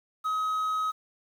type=tone with quantisation; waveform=triangle; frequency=1270 Hz; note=D#6; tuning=35 cents sharp; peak=-24 dBFS; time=0.24-0.92 s; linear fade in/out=20 ms; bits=9; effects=none